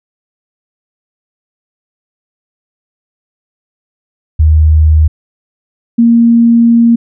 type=tone pair in turn; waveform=sine; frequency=77.78 / 233.1 Hz; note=D#2 / A#3; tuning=0 / 0 cents; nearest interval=octave + perfect fifth; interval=1900 cents; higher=second; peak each=-3 dBFS; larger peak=neither; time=4.39-5.08 / 5.98-6.96 s; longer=second; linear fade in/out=10 ms; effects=none